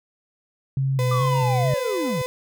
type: tone with vibrato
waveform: sine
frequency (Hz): 130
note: C3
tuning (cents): -11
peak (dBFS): -19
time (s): 0.77-1.74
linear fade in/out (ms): 2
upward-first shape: square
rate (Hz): 2.3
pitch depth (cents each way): 64
type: tone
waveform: 35% pulse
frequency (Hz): 505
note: B4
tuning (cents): +39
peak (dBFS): -23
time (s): 0.99-2.26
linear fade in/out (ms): 0
type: linear sweep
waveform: triangle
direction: down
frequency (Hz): 1200 to 116.54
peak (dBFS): -22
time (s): 1.11-2.22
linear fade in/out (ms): 5
effects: none